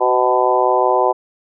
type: harmonic tone with a mistuned harmonic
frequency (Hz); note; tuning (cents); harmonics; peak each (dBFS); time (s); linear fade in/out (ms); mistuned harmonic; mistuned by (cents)
125.4; B2; +27; 3 / 4 / 5 / 6 / 7 / 8; -19 / -19 / -19 / -19 / -19 / -19; 0-1.13; 20; 4; +16
effects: none